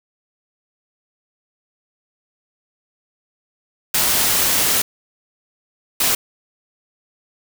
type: noise bursts at uneven times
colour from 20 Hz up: white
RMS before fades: -17 dBFS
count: 2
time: 3.94-4.82 / 6-6.15 s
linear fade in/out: 5 ms
effects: none